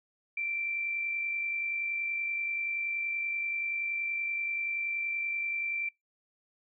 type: tone with amplitude modulation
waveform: sine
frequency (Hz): 2349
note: D7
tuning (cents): 0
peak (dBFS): -29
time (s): 0.37-5.89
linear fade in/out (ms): 5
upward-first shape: sine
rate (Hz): 50.5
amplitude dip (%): 35
effects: noise-tail reverb RT60 0.2 s tail -26 dB re dry